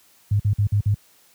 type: tone bursts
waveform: sine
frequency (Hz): 102.6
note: G#2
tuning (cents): -21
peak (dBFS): -15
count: 5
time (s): 0.31-0.944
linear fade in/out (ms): 5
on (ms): 86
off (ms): 51
effects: white hiss -56 dBFS RMS until 1.34 s + high-pass 60 Hz 12 dB/octave